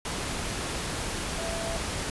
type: tone in noise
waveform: sine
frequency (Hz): 665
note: E5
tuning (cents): +15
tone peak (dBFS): -34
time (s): 1.38-1.77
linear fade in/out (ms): 2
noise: pink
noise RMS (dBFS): -32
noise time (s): 0.05-2.1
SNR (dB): -5
effects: resampled to 24000 Hz